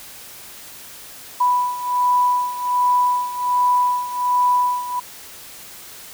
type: beating tone pair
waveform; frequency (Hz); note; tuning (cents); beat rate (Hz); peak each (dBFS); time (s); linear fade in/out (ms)
sine; 987.8 / 989.1; B5 / B5; 0 / +2; 1.3; -17 / -21; 1.4-5; 10
effects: white hiss -39 dBFS RMS until 6.13 s